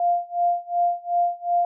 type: tone with tremolo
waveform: sine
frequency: 698.5 Hz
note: F5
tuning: in tune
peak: -16 dBFS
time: 0-1.65 s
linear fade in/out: 2 ms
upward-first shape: sine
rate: 2.7 Hz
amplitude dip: 95%
effects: none